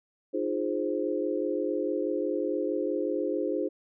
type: chord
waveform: sine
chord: F minor seventh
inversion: third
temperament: equal with one note detuned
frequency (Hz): 304.4 / 349.2 / 415.3 / 523.3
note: Eb4 / F4 / Ab4 / C5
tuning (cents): -38 / 0 / 0 / 0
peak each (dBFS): -32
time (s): 0.33-3.69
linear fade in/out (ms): 20
effects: none